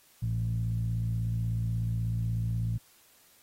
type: tone with low-pass filter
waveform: 15% pulse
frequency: 56.4 Hz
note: A1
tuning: 44 cents sharp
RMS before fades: -30 dBFS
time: 0.22-2.78 s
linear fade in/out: 10 ms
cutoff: 130 Hz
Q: 5.9
effects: white hiss -61 dBFS RMS until 3.42 s + AAC 48 kbps